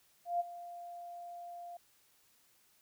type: tone with ADSR envelope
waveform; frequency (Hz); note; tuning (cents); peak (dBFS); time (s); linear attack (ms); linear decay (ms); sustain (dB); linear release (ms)
sine; 697; F5; -4; -28; 0.25-1.77; 150; 22; -16; 4
effects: white hiss -69 dBFS RMS until 2.81 s